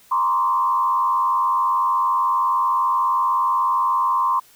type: tone with frequency modulation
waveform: sine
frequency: 1046.5 Hz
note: C6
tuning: in tune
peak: -16 dBFS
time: 0.11-4.4 s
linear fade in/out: 10 ms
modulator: 89.8 Hz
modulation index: 0.95
effects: white hiss -52 dBFS RMS until 4.55 s